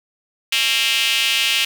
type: tone with high-pass filter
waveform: square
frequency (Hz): 123.47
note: B2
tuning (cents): 0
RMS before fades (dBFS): -18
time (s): 0.52-1.65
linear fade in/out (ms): 5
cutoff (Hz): 2800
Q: 3.8
effects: none